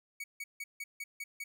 45% pulse tone bursts, 2247 Hz, C#7, 23 cents sharp, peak -38 dBFS, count 7, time 0.2-1.44 s, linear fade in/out 5 ms, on 40 ms, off 160 ms, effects none

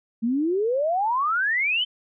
sine exponential sweep, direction up, 220 to 3136 Hz, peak -20 dBFS, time 0.22-1.85 s, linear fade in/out 20 ms, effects none

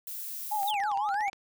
violet noise, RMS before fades -38 dBFS, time 0.07-0.71 s, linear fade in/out 2 ms
sine tone with vibrato, 820 Hz, G#5, 22 cents flat, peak -27 dBFS, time 0.51-1.3 s, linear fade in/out 10 ms, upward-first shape triangle, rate 6.1 Hz, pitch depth 89 cents each way
clicks, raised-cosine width 0.2 ms, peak -28 dBFS, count 11, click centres 0.631 / 0.741 / 0.802 / 0.837 / 0.916 / 0.974 / 1.09 / 1.143 / 1.208 / 1.281 / 1.331 s
triangle exponential two-way sweep, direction down then up, 3951 to 893 to 2375 Hz, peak -32 dBFS, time 0.67-1.3 s, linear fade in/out 10 ms, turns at 0.96 s
effects none

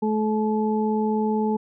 harmonic tone, 215.5 Hz, A3, 36 cents flat, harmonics 1 / 2 / 4, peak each -22 / -25 / -28 dBFS, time 0.02-1.57 s, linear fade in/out 10 ms, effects none

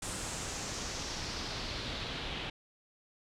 pink noise with low-pass filter sweep, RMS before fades -39 dBFS, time 0.02-2.5 s, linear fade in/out 5 ms, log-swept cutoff 8600 to 3200 Hz, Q 2.7, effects none

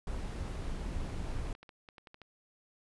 brown noise, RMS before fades -37 dBFS, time 0.07-1.53 s, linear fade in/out 2 ms
clicks, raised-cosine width 0.3 ms, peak -35 dBFS, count 11, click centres 1.1 / 1.178 / 1.47 / 1.551 / 1.63 / 1.692 / 1.888 / 1.982 / 2.072 / 2.144 / 2.217 s
effects resampled to 24000 Hz

